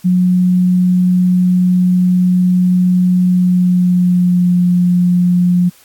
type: tone with pitch glide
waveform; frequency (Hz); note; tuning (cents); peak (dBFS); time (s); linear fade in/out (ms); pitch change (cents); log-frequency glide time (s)
sine; 181.2 to 177.88; F#3 to F3; -36 to +32; -8; 0.04-5.7; 20; -32; 3.25-4.57
effects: white hiss -46 dBFS RMS until 5.84 s + AAC 64 kbps